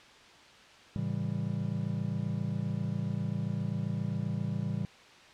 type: chord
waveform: triangle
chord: A dominant seventh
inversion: none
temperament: just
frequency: 110 / 137.5 / 165 / 198 Hz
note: A2 / C#3 / E3 / G3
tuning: 0 / -14 / +2 / +18 cents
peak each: -34 dBFS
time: 0.96-4.85 s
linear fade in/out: 0 ms
effects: white hiss -54 dBFS RMS until 5.33 s + low-pass 4000 Hz 12 dB/octave